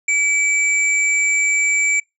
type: tone pair together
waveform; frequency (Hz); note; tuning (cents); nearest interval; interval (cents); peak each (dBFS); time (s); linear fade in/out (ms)
sine; 2300 / 7302; D7 / A#8; -37 / -37; octave + minor sixth; 2000; -15 / -22; 0.08-2; 5
effects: noise-tail reverb RT60 0.2 s tail -25 dB re dry